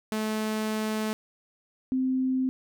sawtooth / sine tone pair in turn, 216.6 / 259.6 Hz, A3 / C4, -27 / -13 cents, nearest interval minor third, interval 314 cents, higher second, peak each -23 dBFS, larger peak neither, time 0.12-1.13 / 1.92-2.49 s, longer first, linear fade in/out 0 ms, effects none

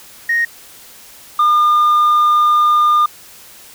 sine tone pair in turn, 1864.7 / 1208.6 Hz, A#6 / D6, 0 / +49 cents, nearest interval minor sixth, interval 751 cents, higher first, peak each -11 / -6 dBFS, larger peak second, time 0.29-0.45 / 1.39-3.06 s, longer second, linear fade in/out 5 ms, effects tanh soft clip ceiling -8 dBFS + white hiss -40 dBFS RMS until 3.74 s

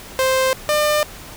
sawtooth tone pair in turn, 523.3 / 600.5 Hz, C5 / D5, 0 / +38 cents, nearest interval major second, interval 238 cents, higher second, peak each -11 dBFS, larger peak neither, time 0.19-0.53 / 0.69-1.03 s, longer neither, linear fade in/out 0 ms, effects pink hiss -37 dBFS RMS until 1.36 s

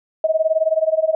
sine tone with tremolo, 636 Hz, D#5, 38 cents sharp, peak -11 dBFS, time 0.24-1.15 s, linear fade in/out 2 ms, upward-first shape sine, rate 19 Hz, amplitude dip 90%, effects none

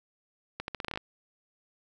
accelerating click train, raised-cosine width 0.3 ms, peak -18 dBFS, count 10, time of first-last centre 0.6-0.975 s, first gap 81 ms, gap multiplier 0.82, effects none

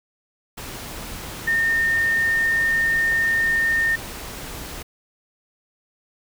sine tone in noise, 1824 Hz, A#6, 38 cents flat, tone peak -17 dBFS, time 1.47-3.96 s, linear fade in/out 10 ms, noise pink, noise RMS -34 dBFS, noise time 0.57-4.83 s, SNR +14 dB, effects none

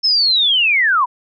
sine linear sweep, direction down, 5300 to 932.3 Hz, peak -11 dBFS, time 0.03-1.06 s, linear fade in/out 20 ms, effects none

